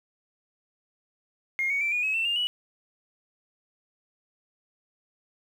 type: tone with pitch steps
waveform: sine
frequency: 2135 / 2235 / 2339 / 2448 / 2563 / 2682 / 2807 / 2938 Hz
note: C7 / C#7 / D7 / D#7 / E7 / E7 / F7 / F#7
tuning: +34 / +14 / -8 / -29 / -49 / +29 / +8 / -13 cents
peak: -23 dBFS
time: 1.59-2.47 s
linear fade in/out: 0 ms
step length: 110 ms
effects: tanh soft clip ceiling -19 dBFS + 9-bit